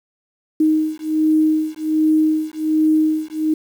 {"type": "beating tone pair", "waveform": "sine", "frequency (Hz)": [311.1, 312.4], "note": ["D#4", "D#4"], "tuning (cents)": [0, 7], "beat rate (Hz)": 1.3, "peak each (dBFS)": -17, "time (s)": [0.6, 3.54], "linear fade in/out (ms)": 5, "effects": ["7-bit"]}